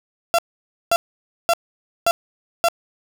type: tone bursts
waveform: 35% pulse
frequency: 680 Hz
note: F5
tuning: 46 cents flat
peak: -12 dBFS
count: 5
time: 0.34-2.685 s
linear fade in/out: 0 ms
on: 45 ms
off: 530 ms
effects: none